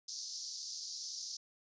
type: band-pass noise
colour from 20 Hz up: white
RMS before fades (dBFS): -44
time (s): 0.08-1.37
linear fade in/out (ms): 5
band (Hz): 4500 to 6100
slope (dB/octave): 48
effects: resampled to 16000 Hz